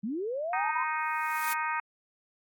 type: linear sweep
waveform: sine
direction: up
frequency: 190 to 1046.5 Hz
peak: -30 dBFS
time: 0.03-0.84 s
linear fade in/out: 10 ms
type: harmonic tone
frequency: 311.1 Hz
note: D#4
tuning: in tune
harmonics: 3 / 4 / 5 / 6 / 7 / 8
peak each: -32 / -34 / -36 / -38 / -39 / -40 dBFS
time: 0.53-1.8 s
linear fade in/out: 2 ms
type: noise with exponential growth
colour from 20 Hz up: blue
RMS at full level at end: -33 dBFS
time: 0.97-1.53 s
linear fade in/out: 0 ms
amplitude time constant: 120 ms
effects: AAC 64 kbps